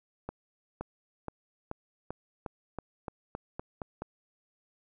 accelerating click train, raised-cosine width 1 ms, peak -22 dBFS, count 12, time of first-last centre 0.29-4.02 s, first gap 520 ms, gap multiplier 0.91, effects none

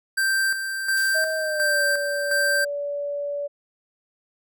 square tone with tremolo, 1568 Hz, G6, in tune, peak -20 dBFS, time 0.17-2.65 s, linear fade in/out 10 ms, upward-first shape square, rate 1.4 Hz, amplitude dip 55%
blue noise with exponential decay, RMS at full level -35 dBFS, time 0.97-1.89 s, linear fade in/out 1 ms, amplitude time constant 200 ms
sine tone with pitch glide, 634 to 574.7 Hz, D#5 to D5, +32 to -38 cents, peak -25 dBFS, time 1.14-3.48 s, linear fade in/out 20 ms, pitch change -170 cents, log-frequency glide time 1.36-1.84 s
effects none

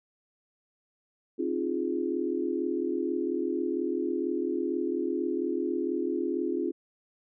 sine chord, F minor seventh, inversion second, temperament equal with one note detuned, 266.8 / 311.1 / 349.2 / 415.3 Hz, C4 / Eb4 / F4 / Ab4, +34 / 0 / 0 / 0 cents, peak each -33 / -34 / -30 / -34 dBFS, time 1.38-6.72 s, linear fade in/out 20 ms, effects none

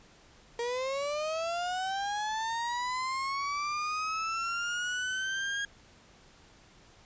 35% pulse linear sweep, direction up, 466.2 to 1638 Hz, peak -29 dBFS, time 0.59-5.65 s, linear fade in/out 2 ms, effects pink hiss -58 dBFS RMS until 7.05 s + resampled to 16000 Hz

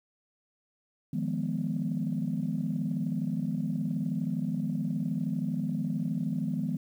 sine chord, F half-diminished seventh, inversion third, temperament equal, 155.56 / 174.61 / 207.7 / 246.9 Hz, Eb3 / F3 / Ab3 / Cb4, 0 / 0 / 0 / 0 cents, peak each -33 dBFS, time 1.13-6.77 s, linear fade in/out 5 ms, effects tanh soft clip ceiling -20 dBFS + 10-bit

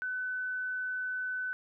sine tone, 1506 Hz, F#6, 30 cents sharp, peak -32 dBFS, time 0.02-1.53 s, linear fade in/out 0 ms, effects none

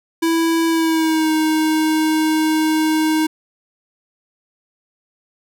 square tone with pitch glide, 329.6 to 313.4 Hz, E4 to D#4, 0 to +13 cents, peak -15 dBFS, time 0.22-3.27 s, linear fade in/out 10 ms, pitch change -87 cents, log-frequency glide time 0.68-1.32 s, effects none

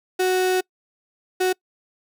35% pulse tone bursts at uneven times, 370 Hz, F#4, in tune, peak -16 dBFS, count 2, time 0.19-0.61 / 1.4-1.53 s, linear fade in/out 10 ms, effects noise-tail reverb RT60 0.1 s tail -26 dB re dry

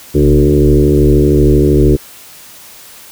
sine tone with frequency modulation, 220 Hz, A3, in tune, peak -5 dBFS, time 0.14-1.97 s, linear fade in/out 20 ms, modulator 72.9 Hz, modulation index 2.8, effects white hiss -36 dBFS RMS until 3.11 s

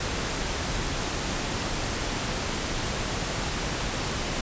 pink noise, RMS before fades -29 dBFS, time 0-4.41 s, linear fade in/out 5 ms, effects resampled to 16000 Hz

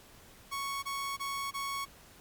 sawtooth tone bursts, 1108.7 Hz, C#6, in tune, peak -30 dBFS, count 4, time 0.51-1.856 s, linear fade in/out 20 ms, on 320 ms, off 22 ms, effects pink hiss -56 dBFS RMS until 2.2 s + MP3 96 kbps

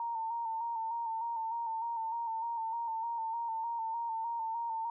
sine tone with vibrato, 915 Hz, A#5, 32 cents flat, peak -33 dBFS, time 0-4.9 s, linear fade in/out 2 ms, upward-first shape square, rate 3.3 Hz, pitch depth 34 cents each way, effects none

